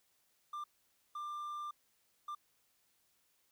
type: tone bursts at uneven times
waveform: triangle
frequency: 1190 Hz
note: D6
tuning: 22 cents sharp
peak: -38 dBFS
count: 3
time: 0.53-0.64 / 1.15-1.71 / 2.28-2.35 s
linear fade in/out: 5 ms
effects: white hiss -75 dBFS RMS until 3.51 s